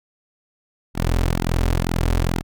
sawtooth tone with flanger, 42.56 Hz, F1, 44 cents flat, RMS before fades -20 dBFS, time 0.94-2.43 s, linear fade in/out 50 ms, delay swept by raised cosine 1.7 to 6.2 ms, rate 2.1 Hz, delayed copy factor -0.8, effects none

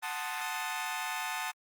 20% pulse chord, F# diminished seventh, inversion none, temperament equal, 740 / 880 / 1046.5 / 1244.5 Hz, F#5 / A5 / C6 / Eb6, 0 / 0 / 0 / 0 cents, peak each -35 / -32 / -37 / -36 dBFS, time 0.02-1.52 s, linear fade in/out 20 ms, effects Opus 24 kbps

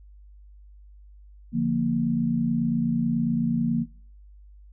sine chord, Bb major, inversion first, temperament just, 145.68 / 174.81 / 233.1 Hz, D3 / F3 / Bb3, -14 / +2 / 0 cents, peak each -29 / -27 / -23 dBFS, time 1.52-3.86 s, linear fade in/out 50 ms, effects noise-tail reverb RT60 0.5 s tail -24 dB re dry + added 50 Hz sine -46 dBFS peak until 4.72 s

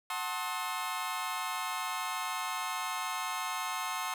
sawtooth chord, F# diminished seventh, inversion none, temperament just, 740 / 888 / 1065.6 / 1278.7 Hz, F#5 / A5 / C6 / Eb6, 0 / +16 / +31 / +47 cents, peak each -37 / -36 / -33 / -36 dBFS, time 0.1-4.14 s, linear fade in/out 2 ms, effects none

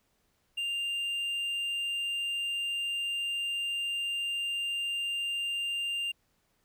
triangle tone with hard clipping, 2794 Hz, F7, in tune, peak -31 dBFS, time 0.57-6.12 s, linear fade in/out 10 ms, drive 6 dB, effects pink hiss -73 dBFS RMS until 6.64 s

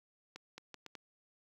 accelerating click train, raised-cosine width 0.2 ms, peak -29 dBFS, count 5, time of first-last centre 0.36-0.952 s, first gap 220 ms, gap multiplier 0.74, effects high-pass 100 Hz 12 dB/octave + 10-bit

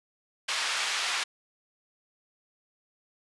white band-pass noise, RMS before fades -30 dBFS, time 0.48-1.24 s, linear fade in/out 10 ms, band 1000 to 4000 Hz, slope 12 dB/octave, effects resampled to 24000 Hz

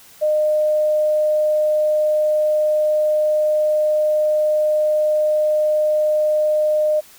sine tone, 610 Hz, D#5, 34 cents flat, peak -14 dBFS, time 0.21-7.01 s, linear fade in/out 20 ms, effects white hiss -46 dBFS RMS until 7.18 s

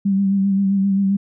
sine tone with vibrato, 196 Hz, G3, in tune, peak -14 dBFS, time 0.05-1.17 s, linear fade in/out 10 ms, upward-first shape sine, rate 7.6 Hz, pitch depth 32 cents each way, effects none

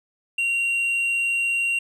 sine tone with tanh clipping, 2757 Hz, F7, 23 cents flat, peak -21 dBFS, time 0.38-1.79 s, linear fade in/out 5 ms, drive 4 dB, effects none

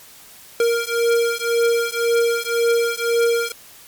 square beating tone pair, 466.2 / 468.1 Hz, A#4 / A#4, 0 / +7 cents, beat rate 1.9 Hz, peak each -20 dBFS, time 0.6-3.52 s, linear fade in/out 2 ms, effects white hiss -44 dBFS RMS until 3.87 s + MP3 96 kbps

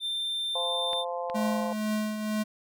triangle tone, 3579 Hz, A7, 29 cents sharp, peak -27 dBFS, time 0-1.05 s, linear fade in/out 50 ms
harmonic tone, 173.5 Hz, F3, 11 cents flat, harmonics 3 / 4 / 5 / 6, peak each -33 / -35 / -37 / -39 dBFS, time 0.55-1.73 s, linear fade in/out 5 ms
clicks, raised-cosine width 0.3 ms, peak -23 dBFS, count 2, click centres 0.932 / 1.299 s
square tone with tremolo, 214 Hz, A3, 48 cents flat, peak -26 dBFS, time 1.34-2.44 s, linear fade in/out 20 ms, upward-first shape triangle, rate 2.1 Hz, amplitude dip 55%
effects none

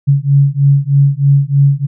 sine beating tone pair, 138.59 / 141.79 Hz, C#3 / C#3, 0 / +40 cents, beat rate 3.2 Hz, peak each -10 dBFS, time 0.07-1.87 s, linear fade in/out 20 ms, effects none

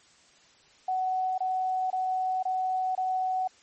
sine tone bursts, 747 Hz, F#5, 16 cents sharp, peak -25 dBFS, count 5, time 0.88-3.476 s, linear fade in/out 5 ms, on 500 ms, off 24 ms, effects white hiss -59 dBFS RMS until 3.62 s + MP3 32 kbps

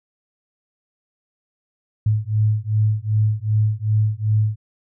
sine beating tone pair, 106.1 / 108.7 Hz, G#2 / A2, +38 / -21 cents, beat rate 2.6 Hz, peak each -19 dBFS, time 2.06-4.56 s, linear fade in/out 5 ms, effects none

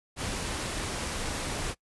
pink noise, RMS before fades -33 dBFS, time 0.16-1.75 s, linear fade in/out 50 ms, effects noise-tail reverb RT60 0.1 s tail -23 dB re dry + resampled to 24000 Hz

